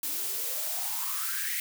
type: noise with high-pass filter sweep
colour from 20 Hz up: blue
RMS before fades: -32 dBFS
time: 0.03-1.6 s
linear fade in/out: 2 ms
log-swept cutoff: 270 to 2100 Hz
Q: 8.5
effects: none

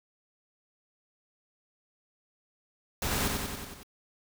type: noise with echo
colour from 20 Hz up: pink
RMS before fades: -31 dBFS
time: 3.02-3.28 s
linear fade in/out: 2 ms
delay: 92 ms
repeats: 6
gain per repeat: -3 dB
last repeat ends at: 3.832 s
effects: none

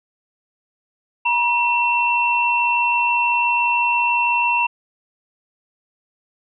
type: tone pair together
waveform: sine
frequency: 955.7 / 2703 Hz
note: A#5 / E7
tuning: +43 / +43 cents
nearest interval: octave + tritone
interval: 1800 cents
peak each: -18 dBFS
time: 1.25-4.67 s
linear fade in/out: 10 ms
effects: none

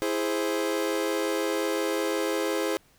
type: chord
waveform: 40% pulse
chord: E augmented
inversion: none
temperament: equal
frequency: 329.6 / 415.3 / 523.3 Hz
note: E4 / G#4 / B#4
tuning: 0 / 0 / 0 cents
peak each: -29 dBFS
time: 0.02-2.77 s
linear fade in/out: 0 ms
effects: pink hiss -61 dBFS RMS until 2.98 s

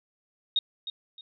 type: tone with echo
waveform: sine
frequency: 3724 Hz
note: A#7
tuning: 2 cents flat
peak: -21 dBFS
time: 0.56-0.59 s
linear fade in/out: 2 ms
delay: 310 ms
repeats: 2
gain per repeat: -11 dB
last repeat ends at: 1.21 s
effects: none

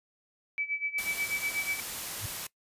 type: tone with tremolo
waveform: sine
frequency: 2300 Hz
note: D7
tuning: 37 cents flat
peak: -27 dBFS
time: 0.58-1.8 s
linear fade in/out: 0 ms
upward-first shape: sine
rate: 8.2 Hz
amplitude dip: 85%
type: noise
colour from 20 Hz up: white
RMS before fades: -37 dBFS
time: 0.98-2.47 s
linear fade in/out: 5 ms
type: tone with exponential growth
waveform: sine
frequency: 103.83 Hz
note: G#2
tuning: in tune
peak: -30 dBFS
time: 2.16-2.26 s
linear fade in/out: 5 ms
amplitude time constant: 20 ms
effects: noise-tail reverb RT60 0.1 s tail -21 dB re dry + resampled to 32000 Hz

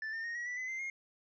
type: tone with pitch steps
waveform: triangle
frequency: 1760 / 1809.5 / 1860.4 / 1912.7 / 1966.4 / 2022 / 2079 / 2137 Hz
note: A6 / A6 / A#6 / A#6 / B6 / B6 / C7 / C7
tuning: 0 / +48 / -4 / +44 / -8 / +40 / -12 / +36 cents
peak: -35 dBFS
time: 0.02-0.9 s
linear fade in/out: 2 ms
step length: 110 ms
effects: resampled to 16000 Hz

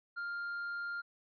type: tone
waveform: triangle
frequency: 1400 Hz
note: F6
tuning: 4 cents sharp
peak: -35 dBFS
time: 0.16-1.02 s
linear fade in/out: 20 ms
effects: resampled to 11025 Hz

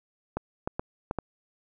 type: clicks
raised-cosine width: 1 ms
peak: -15 dBFS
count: 5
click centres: 0.37 / 0.675 / 0.795 / 1.111 / 1.187 s
effects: none

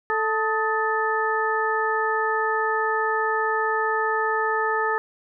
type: harmonic tone with a mistuned harmonic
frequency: 440 Hz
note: A4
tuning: in tune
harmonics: 1 / 2 / 3 / 4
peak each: -26 / -26 / -26 / -26 dBFS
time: 0.1-4.98 s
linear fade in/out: 0 ms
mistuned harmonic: 3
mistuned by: -74 cents
effects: none

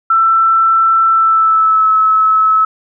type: tone with pitch glide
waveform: sine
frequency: 1335 to 1296.2 Hz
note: E6 to E6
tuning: +22 to -30 cents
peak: -7 dBFS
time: 0.1-2.65 s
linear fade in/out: 5 ms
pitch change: -52 cents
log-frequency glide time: 1.09-1.9 s
effects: none

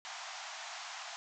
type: band-pass noise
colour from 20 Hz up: pink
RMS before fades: -45 dBFS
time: 0.05-1.16 s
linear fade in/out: 0 ms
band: 650 to 7400 Hz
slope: 96 dB/octave
effects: none

